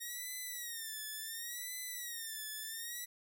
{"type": "tone with vibrato", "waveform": "5% pulse", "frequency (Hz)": 1864.7, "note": "A#6", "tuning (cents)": 0, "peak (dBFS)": -31, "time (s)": [0, 3.06], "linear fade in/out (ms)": 20, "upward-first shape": "sine", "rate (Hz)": 0.7, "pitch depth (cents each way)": 130, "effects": []}